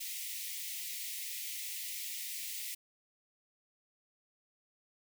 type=high-pass noise; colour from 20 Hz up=white; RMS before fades=-41 dBFS; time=0-2.75 s; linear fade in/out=10 ms; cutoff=1900 Hz; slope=96 dB/octave; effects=none